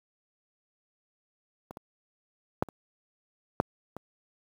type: clicks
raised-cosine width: 1 ms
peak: -27 / -27 / -10 / -29 / -8 / -24 dBFS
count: 6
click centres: 1.709 / 1.771 / 2.625 / 2.687 / 3.601 / 3.966 s
effects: high-pass 80 Hz 12 dB/octave + 8-bit